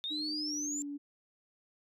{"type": "exponential sweep", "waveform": "sine", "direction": "up", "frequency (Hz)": [3593, 7350], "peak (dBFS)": -34, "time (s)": [0.04, 0.82], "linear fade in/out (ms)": 0}
{"type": "tone with pitch glide", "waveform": "sine", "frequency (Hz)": [302.2, 286.9], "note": ["D4", "D4"], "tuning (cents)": [50, -40], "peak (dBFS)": -37, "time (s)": [0.1, 0.98], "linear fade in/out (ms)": 20, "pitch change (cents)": -90, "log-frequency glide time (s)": [0.44, 0.86]}
{"effects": ["tanh soft clip ceiling -26 dBFS"]}